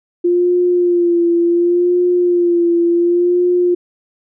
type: tone with vibrato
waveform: sine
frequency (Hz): 348.8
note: F4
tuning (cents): -2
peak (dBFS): -10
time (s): 0.24-3.75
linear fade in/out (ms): 10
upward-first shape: sine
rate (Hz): 0.69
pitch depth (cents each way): 37
effects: none